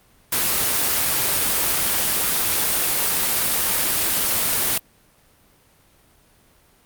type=noise; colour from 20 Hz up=white; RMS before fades=-20 dBFS; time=0.32-4.78 s; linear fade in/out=5 ms; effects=pink hiss -56 dBFS RMS until 6.85 s + Opus 32 kbps